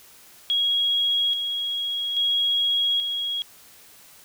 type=tone with tremolo; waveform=sine; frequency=3305 Hz; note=G#7; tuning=9 cents flat; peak=-19 dBFS; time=0.5-3.42 s; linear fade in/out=0 ms; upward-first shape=square; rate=0.6 Hz; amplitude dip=45%; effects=white hiss -50 dBFS RMS until 4.24 s